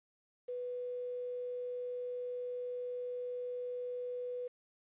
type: tone with quantisation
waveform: sine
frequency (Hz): 493.9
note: B4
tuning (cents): 0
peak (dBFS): -37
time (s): 0.48-4.48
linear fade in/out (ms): 10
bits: 10
effects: resampled to 8000 Hz